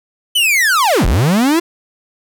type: linear two-way sweep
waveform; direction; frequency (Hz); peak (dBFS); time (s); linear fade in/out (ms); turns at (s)
45% pulse; down then up; 3064 to 32.7 to 349.2; -10; 0.35-1.6; 10; 1.06
effects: none